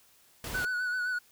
pink noise, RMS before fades -38 dBFS, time 0.44-0.65 s, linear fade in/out 2 ms
triangle tone with vibrato, 1480 Hz, F#6, in tune, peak -27 dBFS, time 0.54-1.19 s, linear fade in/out 10 ms, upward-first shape sine, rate 7.7 Hz, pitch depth 36 cents each way
effects white hiss -62 dBFS RMS until 1.31 s

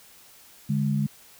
sine tone pair together, 144.98 / 207.7 Hz, D3 / G#3, -22 / 0 cents, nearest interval tritone, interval 622 cents, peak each -24 / -25 dBFS, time 0.69-1.07 s, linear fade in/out 10 ms, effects white hiss -52 dBFS RMS until 1.39 s

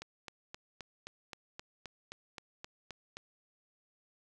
click train, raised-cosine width 0.2 ms, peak -26 dBFS, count 13, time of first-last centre 0.02-3.17 s, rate 3.81 Hz, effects none

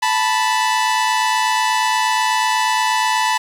sawtooth tone pair together, 877 / 985.3 Hz, A5 / B5, -6 / -4 cents, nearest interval major second, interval 202 cents, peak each -14 dBFS, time 0.02-3.38 s, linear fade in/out 10 ms, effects low-pass 9000 Hz 12 dB/octave + 7-bit

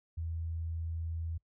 sine tone, 82.2 Hz, E2, 4 cents flat, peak -34 dBFS, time 0.17-1.38 s, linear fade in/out 10 ms, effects noise-tail reverb RT60 0.1 s tail -24 dB re dry

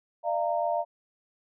sine tone cluster, 599 / 686 / 924 Hz, D5 / F5 / A#5, +34 / -31 / -16 cents, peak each -30 / -27 / -32 dBFS, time 0.23-0.85 s, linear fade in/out 50 ms, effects none

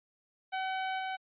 sawtooth tone with level steps, 758 Hz, F#5, 42 cents sharp, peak -28 / -30 dBFS, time 0.52-1.17 s, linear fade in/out 20 ms, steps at 0.98 s, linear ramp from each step 20 ms, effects resampled to 8000 Hz

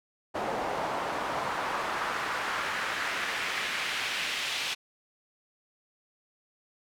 pink noise with band-pass filter sweep, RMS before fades -32 dBFS, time 0.34-4.75 s, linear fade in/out 20 ms, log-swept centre 690 to 3100 Hz, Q 1.4, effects none

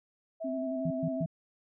sine tone, 652 Hz, E5, 19 cents flat, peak -34 dBFS, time 0.4-1.26 s, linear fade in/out 20 ms
sine tone with vibrato, 261.6 Hz, C4, in tune, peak -33 dBFS, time 0.44-1.23 s, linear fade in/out 10 ms, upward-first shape square, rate 11 Hz, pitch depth 34 cents each way
sine tone bursts, 164.81 Hz, E3, in tune, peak -29 dBFS, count 3, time 0.85-1.261 s, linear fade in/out 5 ms, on 57 ms, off 120 ms
effects none

